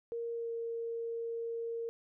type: tone with pitch glide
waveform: sine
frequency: 466.2 to 461.9 Hz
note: A#4 to A#4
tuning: 0 to -16 cents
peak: -35 dBFS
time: 0.12-1.89 s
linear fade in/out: 0 ms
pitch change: -16 cents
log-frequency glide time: 0.33-0.51 s
effects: none